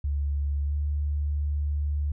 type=tone with pitch glide; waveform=sine; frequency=71.5 to 73.17 Hz; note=D2 to D2; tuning=-46 to -6 cents; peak=-24 dBFS; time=0.04-2.12 s; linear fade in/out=5 ms; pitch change=+40 cents; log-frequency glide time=0.65-0.74 s; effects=none